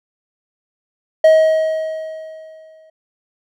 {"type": "tone with exponential decay", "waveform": "triangle", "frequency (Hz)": 634, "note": "D#5", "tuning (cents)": 32, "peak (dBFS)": -3, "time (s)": [1.24, 2.9], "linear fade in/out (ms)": 5, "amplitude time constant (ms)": 360, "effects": []}